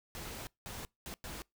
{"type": "noise bursts at uneven times", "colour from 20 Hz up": "pink", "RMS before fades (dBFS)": -44, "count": 4, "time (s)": [[0.15, 0.47], [0.66, 0.85], [1.06, 1.14], [1.24, 1.42]], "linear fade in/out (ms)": 0, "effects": ["noise-tail reverb RT60 0.2 s tail -25 dB re dry"]}